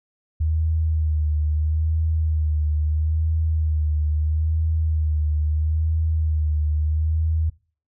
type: tone with vibrato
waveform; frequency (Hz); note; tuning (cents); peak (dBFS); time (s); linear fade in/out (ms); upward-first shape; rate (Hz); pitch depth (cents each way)
sine; 77.78; D#2; 0; -18; 0.4-7.5; 10; sine; 0.76; 46
effects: noise-tail reverb RT60 0.4 s tail -22 dB re dry